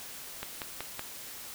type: click train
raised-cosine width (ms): 0.3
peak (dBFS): -19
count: 4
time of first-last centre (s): 0.43-0.994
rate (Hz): 5.32
effects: white hiss -44 dBFS RMS until 1.54 s